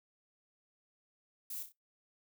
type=noise with echo; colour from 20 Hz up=violet; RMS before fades=-42 dBFS; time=1.5-1.63 s; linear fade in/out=5 ms; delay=31 ms; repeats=3; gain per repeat=-7 dB; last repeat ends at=1.723 s; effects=noise-tail reverb RT60 0.2 s tail -24 dB re dry